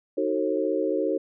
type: chord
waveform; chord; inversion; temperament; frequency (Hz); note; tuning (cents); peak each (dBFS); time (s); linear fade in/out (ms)
sine; D# diminished seventh; none; just; 311.1 / 373.4 / 448 / 537.6; D#4 / F#4 / A4 / C5; 0 / +16 / +31 / +47; -28; 0.17-1.18; 10
effects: none